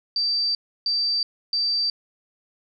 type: tone bursts at uneven times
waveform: sine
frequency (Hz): 4659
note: D8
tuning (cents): -15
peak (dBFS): -20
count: 3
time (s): 0.16-0.55 / 0.86-1.23 / 1.53-1.9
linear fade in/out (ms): 2
effects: none